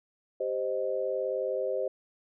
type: chord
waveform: sine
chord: C minor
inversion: second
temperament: equal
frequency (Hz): 392 / 523.3 / 622.3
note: G4 / C5 / Eb5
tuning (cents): 0 / 0 / 0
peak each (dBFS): -34 / -30 / -34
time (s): 0.4-1.88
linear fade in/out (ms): 5
effects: none